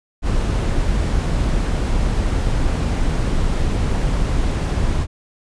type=noise; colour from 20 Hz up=brown; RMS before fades=-18 dBFS; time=0.22-5.07 s; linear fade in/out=50 ms; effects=resampled to 22050 Hz